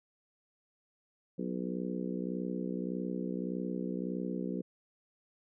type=harmonic tone with a mistuned harmonic; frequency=61.7 Hz; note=B1; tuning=1 cent flat; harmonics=3 / 4 / 5 / 6 / 7 / 8; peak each=-37 / -39 / -41 / -43 / -44 / -45 dBFS; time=1.38-4.62 s; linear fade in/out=10 ms; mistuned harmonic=8; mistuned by=+16 cents; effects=none